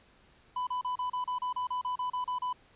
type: tone bursts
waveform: triangle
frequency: 998 Hz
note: B5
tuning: 18 cents sharp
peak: -28 dBFS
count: 14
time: 0.56-2.529 s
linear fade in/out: 5 ms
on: 110 ms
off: 33 ms
effects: pink hiss -62 dBFS RMS until 2.75 s + resampled to 8000 Hz